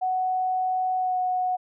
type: tone with pitch glide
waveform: sine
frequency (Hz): 743 to 734.9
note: F#5 to F#5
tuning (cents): +7 to -12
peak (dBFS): -22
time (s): 0.01-1.57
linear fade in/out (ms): 20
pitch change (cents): -19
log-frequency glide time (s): 0.97-1.17
effects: none